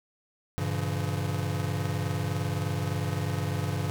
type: chord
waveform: square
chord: G diminished seventh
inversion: none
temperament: just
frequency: 98 / 117.6 / 141.12 / 169.34 Hz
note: G2 / Bb2 / Db3 / Fb3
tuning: 0 / +16 / +31 / +47 cents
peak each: -32 / -37 / -33 / -36 dBFS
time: 0.58-3.9 s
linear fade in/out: 0 ms
effects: none